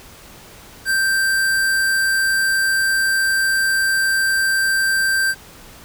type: tone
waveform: square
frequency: 1568 Hz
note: G6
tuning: in tune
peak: -16 dBFS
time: 0.85-5.35 s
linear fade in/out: 50 ms
effects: pink hiss -42 dBFS RMS until 5.84 s